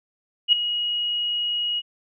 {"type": "tone with ADSR envelope", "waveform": "sine", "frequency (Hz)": 2895, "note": "F#7", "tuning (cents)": -38, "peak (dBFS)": -10, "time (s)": [0.48, 1.82], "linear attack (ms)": 46, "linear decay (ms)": 7, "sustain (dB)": -12, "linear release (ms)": 38, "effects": []}